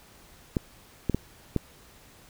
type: clicks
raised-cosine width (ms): 3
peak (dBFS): -11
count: 4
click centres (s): 0.568 / 1.097 / 1.146 / 1.563
effects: pink hiss -54 dBFS RMS until 2.29 s